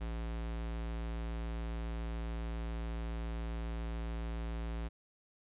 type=tone; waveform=square; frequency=56.7 Hz; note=A#1; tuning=47 cents flat; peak=-37 dBFS; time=0-4.89 s; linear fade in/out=20 ms; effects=resampled to 8000 Hz